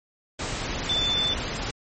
sine tone in noise, 3520 Hz, A7, in tune, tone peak -22 dBFS, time 0.89-1.34 s, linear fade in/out 5 ms, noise pink, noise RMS -30 dBFS, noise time 0.39-1.71 s, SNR +5 dB, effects MP3 32 kbps

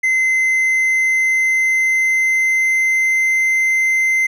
triangle tone with pitch glide, 2060 to 2073 Hz, C7 to C7, -28 to -17 cents, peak -11 dBFS, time 0.03-4.27 s, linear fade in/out 10 ms, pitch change +11 cents, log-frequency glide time 0.23-3.48 s, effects none

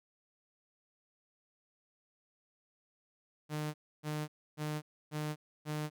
sawtooth tone bursts, 151.6 Hz, D#3, 45 cents flat, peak -31 dBFS, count 5, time 3.49-5.9 s, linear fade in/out 50 ms, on 250 ms, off 290 ms, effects none

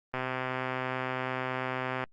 click train, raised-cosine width 0.5 ms, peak -17 dBFS, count 246, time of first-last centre 0.14-2.039 s, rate 129 Hz, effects Opus 24 kbps

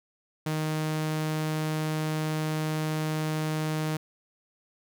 sawtooth tone, 155.56 Hz, D#3, in tune, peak -23 dBFS, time 0.46-3.97 s, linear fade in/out 5 ms, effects none

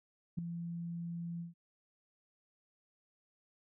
sine tone with ADSR envelope, 170 Hz, F3, 46 cents flat, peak -29 dBFS, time 0.37-1.54 s, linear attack 16 ms, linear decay 3 ms, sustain -9 dB, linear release 140 ms, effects none

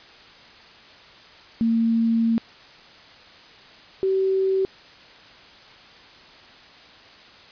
sine tone pair in turn, 228.2 / 383 Hz, A#3 / G4, -37 / -40 cents, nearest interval major sixth, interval 897 cents, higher second, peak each -17 / -18 dBFS, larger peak first, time 1.61-2.38 / 4.03-4.65 s, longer first, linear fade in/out 0 ms, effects white hiss -47 dBFS RMS until 7.51 s + resampled to 11025 Hz

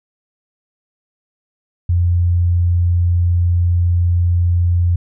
sine tone, 87.31 Hz, F2, in tune, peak -11 dBFS, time 1.89-4.96 s, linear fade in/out 5 ms, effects none

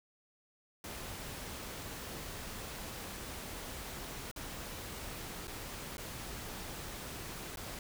pink noise with dropouts, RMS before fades -44 dBFS, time 0.84-7.79 s, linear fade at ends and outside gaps 2 ms, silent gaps 4.314-4.361 / 5.472-5.478 / 5.97-5.98 / 7.559-7.571 s, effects none

